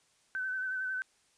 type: tone with vibrato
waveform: sine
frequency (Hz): 1524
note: G6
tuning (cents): -49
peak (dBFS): -32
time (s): 0.35-1.02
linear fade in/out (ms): 0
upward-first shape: sine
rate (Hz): 11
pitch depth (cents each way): 29
effects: white hiss -69 dBFS RMS until 1.37 s + resampled to 22050 Hz